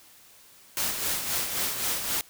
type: noise with tremolo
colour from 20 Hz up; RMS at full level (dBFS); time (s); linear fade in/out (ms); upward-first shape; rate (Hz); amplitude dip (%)
white; -27; 0.77-2.21; 0; sine; 3.8; 50
effects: white hiss -54 dBFS RMS until 2.29 s